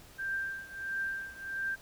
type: tone with tremolo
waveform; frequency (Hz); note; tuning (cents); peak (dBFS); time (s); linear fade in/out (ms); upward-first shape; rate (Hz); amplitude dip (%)
sine; 1578; G6; +11; -30; 0.18-1.76; 20; triangle; 1.5; 90
effects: pink hiss -55 dBFS RMS until 1.81 s